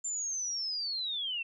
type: linear sweep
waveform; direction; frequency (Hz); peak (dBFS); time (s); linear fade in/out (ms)
sine; down; 7290 to 2637; -32; 0.04-1.43; 10
effects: none